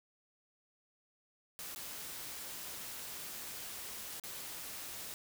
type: noise with dropouts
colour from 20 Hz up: white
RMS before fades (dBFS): -45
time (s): 1.59-5.14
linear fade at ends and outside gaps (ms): 0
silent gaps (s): 1.748-1.76 / 4.198-4.237
effects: none